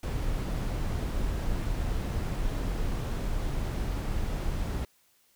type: noise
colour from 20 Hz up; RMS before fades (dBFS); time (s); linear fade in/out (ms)
brown; -30; 0.03-4.85; 2
effects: white hiss -66 dBFS RMS until 5.35 s